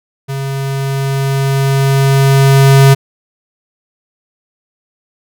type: tone with level ramp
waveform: square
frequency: 136.5 Hz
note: C#3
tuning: 26 cents flat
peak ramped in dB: -18 to -3 dBFS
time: 0.28-2.95 s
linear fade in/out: 20 ms
effects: none